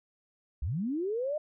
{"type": "linear sweep", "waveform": "sine", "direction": "up", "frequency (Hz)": [54.2, 622.3], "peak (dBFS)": -29, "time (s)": [0.62, 1.38], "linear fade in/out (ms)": 5, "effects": []}